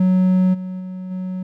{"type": "tone with level steps", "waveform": "triangle", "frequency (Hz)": 185, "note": "F#3", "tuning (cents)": 0, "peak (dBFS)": [-10, -23, -25, -21], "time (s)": [0, 1.43], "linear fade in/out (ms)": 5, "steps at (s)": [0.53, 0.79, 1.1], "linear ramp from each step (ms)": 20, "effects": []}